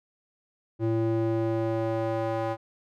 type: tone with band-pass filter sweep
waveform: square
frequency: 112.5 Hz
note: A2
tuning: 39 cents sharp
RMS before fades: -27 dBFS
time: 0.79-2.57 s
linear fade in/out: 50 ms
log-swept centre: 290 to 720 Hz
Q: 1.6
effects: none